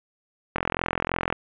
click train, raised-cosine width 0.5 ms, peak -8 dBFS, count 34, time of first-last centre 0.56-1.326 s, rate 43.1 Hz, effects resampled to 8000 Hz + 7-bit

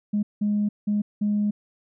sine tone bursts at uneven times, 207.7 Hz, G#3, in tune, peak -19 dBFS, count 4, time 0.13-0.23 / 0.41-0.69 / 0.87-1.02 / 1.21-1.51 s, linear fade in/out 10 ms, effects tanh soft clip ceiling -16 dBFS

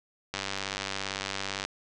click train, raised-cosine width 0.2 ms, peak -14 dBFS, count 129, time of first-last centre 0.34-1.65 s, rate 97.7 Hz, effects resampled to 22050 Hz + 8-bit

